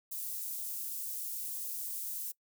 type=high-pass noise; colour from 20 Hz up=white; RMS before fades=-39 dBFS; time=0.11-2.32 s; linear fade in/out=10 ms; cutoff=10000 Hz; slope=12 dB/octave; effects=noise-tail reverb RT60 0.1 s tail -22 dB re dry